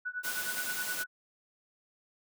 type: tone with tremolo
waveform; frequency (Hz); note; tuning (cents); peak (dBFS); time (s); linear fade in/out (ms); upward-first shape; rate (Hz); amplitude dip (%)
sine; 1480; F#6; 0; -31; 0.05-1.07; 10; triangle; 9.6; 100
type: noise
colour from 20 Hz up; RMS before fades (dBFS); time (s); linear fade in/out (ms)
white; -37; 0.23-1.04; 20
effects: high-pass 150 Hz 12 dB/octave